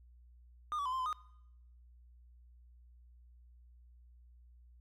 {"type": "tone with pitch steps", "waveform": "triangle", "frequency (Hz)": [1216, 1141, 1016, 1046, 1021, 1234], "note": ["D#6", "C#6", "B5", "C6", "C6", "D#6"], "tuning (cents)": [-40, 50, 49, -1, -43, -15], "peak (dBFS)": -32, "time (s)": [0.72, 1.128], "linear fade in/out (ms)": 0, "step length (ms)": 68, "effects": ["noise-tail reverb RT60 0.8 s tail -21 dB re dry", "added 60 Hz sine -57 dBFS peak until 4.8 s"]}